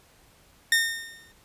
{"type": "tone with exponential decay", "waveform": "sawtooth", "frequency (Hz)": 1829, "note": "A#6", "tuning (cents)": -33, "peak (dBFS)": -13, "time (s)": [0.72, 1.32], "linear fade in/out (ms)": 2, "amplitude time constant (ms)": 130, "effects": ["pink hiss -58 dBFS RMS until 1.44 s", "resampled to 32000 Hz"]}